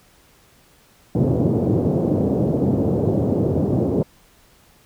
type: band-pass noise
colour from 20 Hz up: pink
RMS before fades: -19 dBFS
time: 1.15-4.03 s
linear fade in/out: 2 ms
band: 100 to 530 Hz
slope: 24 dB/octave
effects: pink hiss -54 dBFS RMS until 4.85 s